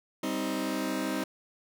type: chord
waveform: sawtooth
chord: C minor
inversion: second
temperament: just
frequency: 196.22 / 261.6 / 314 Hz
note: G3 / C4 / Eb4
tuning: +2 / 0 / +16 cents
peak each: -32 / -29 / -29 dBFS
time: 0.23-1.24 s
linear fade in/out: 5 ms
effects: none